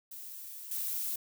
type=noise with level steps; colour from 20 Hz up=violet; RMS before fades=-45 / -35 dBFS; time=0.11-1.16 s; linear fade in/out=5 ms; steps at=0.71 s; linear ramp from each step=5 ms; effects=none